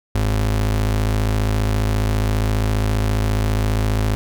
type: ring-modulated tone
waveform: square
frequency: 77.78 Hz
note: D#2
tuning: in tune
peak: -14 dBFS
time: 0.15-4.15 s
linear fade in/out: 0 ms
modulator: 27.4 Hz
effects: none